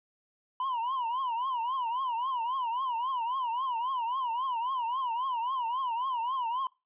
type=tone with vibrato; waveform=triangle; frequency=987.8 Hz; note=B5; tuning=in tune; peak=-27 dBFS; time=0.6-6.67 s; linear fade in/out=2 ms; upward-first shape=triangle; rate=3.7 Hz; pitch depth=180 cents each way; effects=noise-tail reverb RT60 0.3 s tail -25 dB re dry + resampled to 8000 Hz